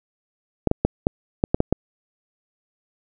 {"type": "clicks", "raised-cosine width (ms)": 2, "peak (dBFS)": -3, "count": 8, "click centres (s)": [0.673, 0.714, 0.85, 1.069, 1.439, 1.545, 1.604, 1.726], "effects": []}